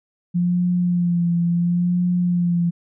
sine tone with vibrato, 174.61 Hz, F3, in tune, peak -16 dBFS, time 0.34-2.71 s, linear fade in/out 20 ms, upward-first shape sine, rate 0.72 Hz, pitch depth 34 cents each way, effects none

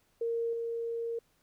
sine tone with level steps, 463.2 Hz, A#4, 11 cents flat, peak -29 / -32 dBFS, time 0.21-1.19 s, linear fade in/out 5 ms, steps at 0.53 s, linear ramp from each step 2 ms, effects pink hiss -71 dBFS RMS until 1.42 s

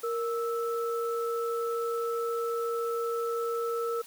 sine tone pair together, 466.2 / 1314.4 Hz, A#4 / E6, 0 / -5 cents, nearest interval octave + tritone, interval 1795 cents, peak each -29 / -34 dBFS, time 0.03-4.02 s, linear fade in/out 10 ms, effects white hiss -50 dBFS RMS until 4.06 s + high-pass 200 Hz 12 dB/octave

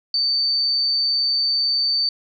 sine tone, 4569 Hz, D8, 48 cents flat, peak -17 dBFS, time 0.14-2.09 s, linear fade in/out 2 ms, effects none

